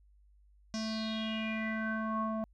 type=tone with low-pass filter sweep; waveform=square; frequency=220 Hz; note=A3; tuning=in tune; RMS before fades=-35 dBFS; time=0.74-2.44 s; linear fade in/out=0 ms; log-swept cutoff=5700 to 840 Hz; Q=6.5; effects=added 50 Hz sine -60 dBFS peak until 2.53 s